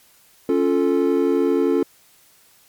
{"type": "chord", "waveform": "triangle", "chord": "Db augmented", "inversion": "none", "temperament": "equal", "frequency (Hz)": [277.2, 349.2, 440], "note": ["Db4", "F4", "A4"], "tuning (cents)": [0, 0, 0], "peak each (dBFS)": -18, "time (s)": [0.49, 1.83], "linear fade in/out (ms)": 2, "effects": ["white hiss -54 dBFS RMS until 2.68 s", "MP3 96 kbps"]}